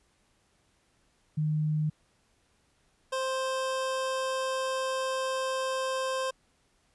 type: tone pair in turn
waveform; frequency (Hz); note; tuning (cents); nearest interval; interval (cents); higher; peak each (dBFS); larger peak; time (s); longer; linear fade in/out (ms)
sine / 25% pulse; 153.3 / 524.3; D#3 / C5; -25 / +3; octave + major sixth; 2128; second; -25; neither; 1.37-1.9 / 3.12-6.31; second; 10
effects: pink hiss -69 dBFS RMS until 6.94 s + resampled to 24000 Hz